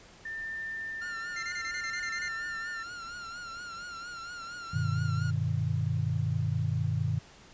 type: tone with tremolo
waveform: sine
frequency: 1793 Hz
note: A6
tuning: 32 cents sharp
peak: -34 dBFS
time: 0.25-2.83 s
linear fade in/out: 5 ms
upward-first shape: sine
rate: 0.63 Hz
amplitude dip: 30%
type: tone with vibrato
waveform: 45% pulse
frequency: 1394 Hz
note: F6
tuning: 4 cents flat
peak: -39 dBFS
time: 1.01-5.31 s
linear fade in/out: 10 ms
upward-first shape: triangle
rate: 4.3 Hz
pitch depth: 71 cents each way
type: tone bursts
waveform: sawtooth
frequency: 2093 Hz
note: C7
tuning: in tune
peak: -32 dBFS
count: 10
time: 1.36-2.284 s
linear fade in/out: 5 ms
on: 69 ms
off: 26 ms
type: chord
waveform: sine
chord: G augmented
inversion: none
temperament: just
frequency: 98 / 122.5 / 153.12 Hz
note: G2 / B2 / D#3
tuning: 0 / -14 / -27 cents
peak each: -31 dBFS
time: 4.73-7.19 s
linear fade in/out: 10 ms
effects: pink hiss -54 dBFS RMS until 7.53 s + resampled to 16000 Hz